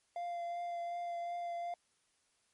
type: tone with vibrato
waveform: triangle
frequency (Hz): 693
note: F5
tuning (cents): -14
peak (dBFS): -35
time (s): 0.16-1.74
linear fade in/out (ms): 2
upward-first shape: triangle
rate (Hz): 2.7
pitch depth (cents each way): 16
effects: white hiss -75 dBFS RMS until 2.53 s + MP3 48 kbps